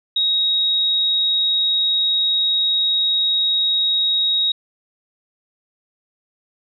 sine tone, 3785 Hz, A#7, 26 cents sharp, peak -15 dBFS, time 0.16-4.52 s, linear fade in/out 5 ms, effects none

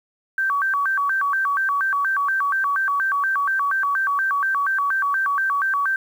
sine tone with vibrato, 1330 Hz, E6, 15 cents sharp, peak -18 dBFS, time 0.38-5.96 s, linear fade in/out 2 ms, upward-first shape square, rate 4.2 Hz, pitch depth 280 cents each way, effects 8-bit

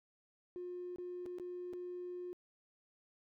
triangle tone with dropouts, 357.3 Hz, F4, 40 cents sharp, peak -38 dBFS, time 0.56-2.33 s, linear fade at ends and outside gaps 0 ms, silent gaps 0.96-0.984 / 1.257-1.262 / 1.385-1.398 / 1.73-1.735 s, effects tanh soft clip ceiling -39 dBFS

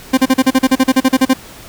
40% pulse tone bursts, 261.6 Hz, C4, in tune, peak -6 dBFS, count 15, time 0.13-1.337 s, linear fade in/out 10 ms, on 45 ms, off 38 ms, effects pink hiss -36 dBFS RMS until 1.68 s

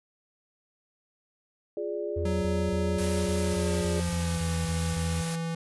sine chord, D diminished, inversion first, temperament equal, 349.2 / 415.3 / 587.3 Hz, F4 / Ab4 / D5, 0 / 0 / 0 cents, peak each -35 / -32 / -35 dBFS, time 1.77-4 s, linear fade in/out 2 ms
triangle tone bursts, 83.8 Hz, E2, 29 cents sharp, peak -27 dBFS, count 11, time 2.16-5.22 s, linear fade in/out 10 ms, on 260 ms, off 20 ms
square tone with pitch glide, 185.7 to 165.44 Hz, F#3 to E3, +7 to +7 cents, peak -30 dBFS, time 2.25-5.55 s, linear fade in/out 5 ms, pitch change -200 cents, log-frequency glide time 3.39-4.49 s
white noise, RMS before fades -37 dBFS, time 2.98-5.36 s, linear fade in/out 5 ms
effects resampled to 24000 Hz

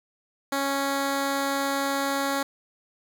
10% pulse tone, 276.6 Hz, C#4, 4 cents flat, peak -16 dBFS, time 0.52-2.43 s, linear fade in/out 5 ms, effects none

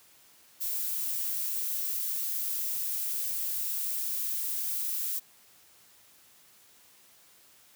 violet noise, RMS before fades -32 dBFS, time 0.6-5.2 s, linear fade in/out 20 ms, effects white hiss -59 dBFS RMS until 7.75 s + high-pass 60 Hz 12 dB/octave

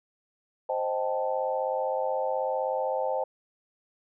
sine chord, A half-diminished seventh, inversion first, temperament equal, 523.3 / 622.3 / 784 / 880 Hz, C5 / Eb5 / G5 / A5, 0 / 0 / 0 / 0 cents, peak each -29 / -32 / -33 / -33 dBFS, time 0.69-3.24 s, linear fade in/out 5 ms, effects none

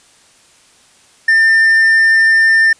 triangle tone, 1797 Hz, A6, 36 cents sharp, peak -5 dBFS, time 1.28-2.73 s, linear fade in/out 5 ms, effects white hiss -48 dBFS RMS until 2.79 s + resampled to 22050 Hz

